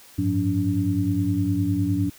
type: tone cluster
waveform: sine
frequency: 96.1 / 105.9 / 179 / 286.7 Hz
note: G2 / G#2 / F3 / D4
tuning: -34 / +34 / +43 / -42 cents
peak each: -26 / -26 / -28 / -23 dBFS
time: 0.18-2.1 s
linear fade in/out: 10 ms
effects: white hiss -49 dBFS RMS until 2.18 s